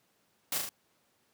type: noise with echo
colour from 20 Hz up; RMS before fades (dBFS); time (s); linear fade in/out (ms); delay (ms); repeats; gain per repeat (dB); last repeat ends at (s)
white; -32; 0.52-0.58; 2; 37; 3; -3; 0.691
effects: pink hiss -71 dBFS RMS until 1.33 s + high-pass 150 Hz 12 dB/octave